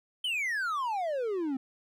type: exponential sweep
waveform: triangle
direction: down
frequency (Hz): 3136 to 254.5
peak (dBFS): -27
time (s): 0.24-1.57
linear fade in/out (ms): 5
effects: none